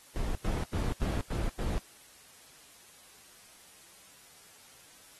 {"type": "noise bursts", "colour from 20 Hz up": "brown", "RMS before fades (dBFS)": -31, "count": 6, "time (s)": [0.16, 1.78], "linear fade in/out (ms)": 0, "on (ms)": 190, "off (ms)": 96, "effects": ["white hiss -56 dBFS RMS until 5.19 s", "AAC 32 kbps"]}